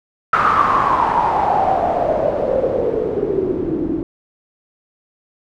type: noise with low-pass filter sweep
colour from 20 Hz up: white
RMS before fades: -17 dBFS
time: 0.33-4.03 s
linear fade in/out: 2 ms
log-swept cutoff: 1300 to 300 Hz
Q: 8.2
effects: none